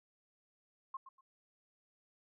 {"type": "tone with echo", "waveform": "sine", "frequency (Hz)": 1068, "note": "C6", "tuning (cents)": 35, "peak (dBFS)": -39, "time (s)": [0.94, 0.97], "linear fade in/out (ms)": 5, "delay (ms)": 120, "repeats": 2, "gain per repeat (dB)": -12, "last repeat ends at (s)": 1.21, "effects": []}